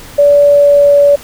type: tone with pitch glide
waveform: sine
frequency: 576 to 572.7 Hz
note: D5 to D5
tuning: -34 to -44 cents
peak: -3 dBFS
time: 0.18-1.16 s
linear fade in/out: 10 ms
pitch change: -10 cents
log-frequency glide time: 0.45-0.92 s
effects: pink hiss -33 dBFS RMS until 1.23 s